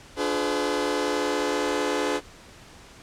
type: chord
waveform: sawtooth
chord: D diminished seventh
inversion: none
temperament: just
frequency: 293.7 / 352.4 / 422.9 / 507.5 Hz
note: D4 / F4 / Ab4 / Cb5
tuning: 0 / +16 / +31 / +47 cents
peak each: -25 / -28 / -24 / -25 dBFS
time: 0.16-2.21 s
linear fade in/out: 50 ms
effects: pink hiss -48 dBFS RMS until 3.02 s + low-pass 8000 Hz 12 dB/octave